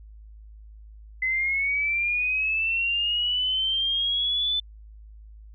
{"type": "linear sweep", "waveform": "sine", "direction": "up", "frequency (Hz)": [2032, 3520], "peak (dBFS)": -22, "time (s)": [1.22, 4.6], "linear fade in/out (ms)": 5, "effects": ["added 53 Hz sine -43 dBFS peak until 5.54 s"]}